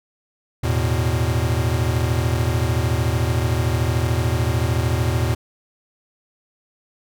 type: chord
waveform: square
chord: E suspended fourth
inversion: none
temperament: equal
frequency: 82.41 / 110 / 123.47 Hz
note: E2 / A2 / B2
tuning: 0 / 0 / 0 cents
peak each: -23 dBFS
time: 0.63-5.35 s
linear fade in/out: 10 ms
effects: none